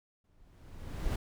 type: noise with exponential growth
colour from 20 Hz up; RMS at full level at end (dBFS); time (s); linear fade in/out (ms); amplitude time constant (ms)
brown; -29; 0.24-1.16; 5; 200
effects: none